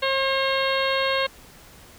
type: harmonic tone with a mistuned harmonic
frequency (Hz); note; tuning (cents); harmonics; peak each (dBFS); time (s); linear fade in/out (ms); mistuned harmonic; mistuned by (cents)
537; C5; +45; 1 / 2 / 3 / 4 / 5 / 6 / 7 / 8; -24 / -27 / -29 / -30 / -31 / -32 / -32 / -33; 0.02-1.27; 10; 5; +38
effects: pink hiss -48 dBFS RMS until 1.98 s